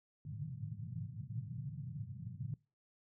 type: band-pass noise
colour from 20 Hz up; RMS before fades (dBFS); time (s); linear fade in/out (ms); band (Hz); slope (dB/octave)
white; -44; 0.25-2.54; 2; 100 to 160; 48
effects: noise-tail reverb RT60 0.3 s tail -23 dB re dry